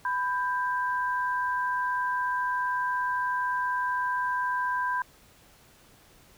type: tone pair together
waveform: sine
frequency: 996.6 / 1582 Hz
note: B5 / G6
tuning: +15 / +15 cents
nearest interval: minor sixth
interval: 800 cents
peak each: -27 / -30 dBFS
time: 0.05-5.02 s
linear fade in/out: 2 ms
effects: pink hiss -57 dBFS RMS until 6.37 s